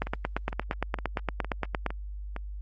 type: two click trains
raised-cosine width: 0.5 ms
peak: -12 / -20 dBFS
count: 17 / 6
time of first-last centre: 0.02-1.863 / 0.07-2.364 s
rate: 8.68 / 2.18 Hz
effects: added 50 Hz sine -35 dBFS peak until 2.61 s + Opus 24 kbps